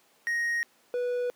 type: tone pair in turn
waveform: triangle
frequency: 1873 / 490.7 Hz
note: A#6 / B4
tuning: +8 / -11 cents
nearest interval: octave + major seventh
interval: 2319 cents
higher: first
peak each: -24 dBFS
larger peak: neither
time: 0.27-0.63 / 0.94-1.3 s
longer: neither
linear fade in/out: 0 ms
effects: pink hiss -63 dBFS RMS until 1.35 s + high-pass 300 Hz 12 dB/octave